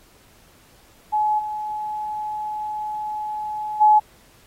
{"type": "tone with level steps", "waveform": "sine", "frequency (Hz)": 850, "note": "G#5", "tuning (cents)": 40, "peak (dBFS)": [-17, -25, -10], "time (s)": [1.12, 4], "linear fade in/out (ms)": 20, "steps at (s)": [1.38, 3.8], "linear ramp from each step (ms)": 20, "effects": ["pink hiss -54 dBFS RMS until 4.46 s", "AAC 48 kbps"]}